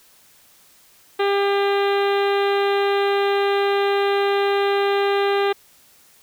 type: harmonic tone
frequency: 399.8 Hz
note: G4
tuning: 34 cents sharp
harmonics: 1 / 2 / 3 / 4 / 5 / 6 / 7 / 8 / 9 / 10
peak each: -18 / -24 / -28 / -30 / -32 / -34 / -35 / -36 / -37 / -38 dBFS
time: 1.19-5.53 s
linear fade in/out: 10 ms
effects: white hiss -53 dBFS RMS until 6.22 s